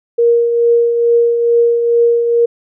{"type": "tone with tremolo", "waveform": "sine", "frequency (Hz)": 470, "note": "A#4", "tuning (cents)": 14, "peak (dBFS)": -6, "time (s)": [0.18, 2.46], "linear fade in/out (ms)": 10, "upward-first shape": "triangle", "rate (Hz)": 2.3, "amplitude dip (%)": 50, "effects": []}